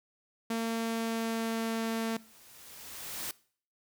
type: tone with pitch glide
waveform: sawtooth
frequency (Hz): 227.7 to 225.7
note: A#3 to A3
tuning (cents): -40 to +44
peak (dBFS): -26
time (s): 0.5-2.17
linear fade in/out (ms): 5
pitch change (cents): -16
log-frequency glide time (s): 0.77-1.85
type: noise with exponential growth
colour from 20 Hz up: white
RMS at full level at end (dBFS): -36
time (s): 1.56-3.31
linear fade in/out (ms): 1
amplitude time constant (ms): 380
effects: noise-tail reverb RT60 0.5 s tail -21 dB re dry